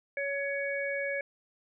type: harmonic tone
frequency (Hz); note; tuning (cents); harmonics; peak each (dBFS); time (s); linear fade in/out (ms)
560; C#5; +18; 1 / 3 / 4; -33 / -36 / -35; 0.17-1.21; 2
effects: none